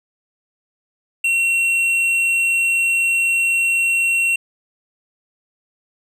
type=tone with tanh clipping; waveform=sine; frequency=2728 Hz; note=F7; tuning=41 cents flat; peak=-16 dBFS; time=1.24-4.36 s; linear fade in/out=5 ms; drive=8 dB; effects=none